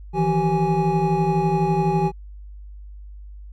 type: tone cluster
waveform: triangle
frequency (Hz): 157.6 / 169.6 / 385 / 830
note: D#3 / E3 / G4 / G#5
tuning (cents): +23 / +50 / -31 / -1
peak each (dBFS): -21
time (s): 0.13-2.12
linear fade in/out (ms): 50
effects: added 50 Hz sine -36 dBFS peak until 3.52 s